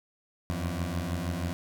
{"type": "beating tone pair", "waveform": "20% pulse", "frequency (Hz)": [82.41, 88.71], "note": ["E2", "F2"], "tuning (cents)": [0, 28], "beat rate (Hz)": 6.3, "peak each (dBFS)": [-29, -27], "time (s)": [0.5, 1.53], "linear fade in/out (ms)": 0, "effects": []}